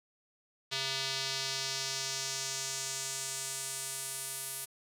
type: tone with band-pass filter sweep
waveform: square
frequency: 134.4 Hz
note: C3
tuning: 47 cents sharp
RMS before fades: -37 dBFS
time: 0.71-4.66 s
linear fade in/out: 20 ms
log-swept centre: 4000 to 11000 Hz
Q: 1.9
effects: none